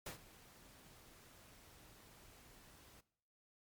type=noise with ADSR envelope; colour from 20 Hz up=pink; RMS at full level=-45 dBFS; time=0.06-3.01 s; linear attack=4 ms; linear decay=110 ms; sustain=-17 dB; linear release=9 ms; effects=noise-tail reverb RT60 0.7 s tail -20 dB re dry + MP3 96 kbps